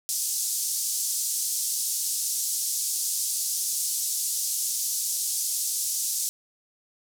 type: band-pass noise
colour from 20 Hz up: pink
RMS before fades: -28 dBFS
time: 0.09-6.29 s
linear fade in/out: 0 ms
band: 5600 to 13000 Hz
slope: 24 dB/octave
effects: none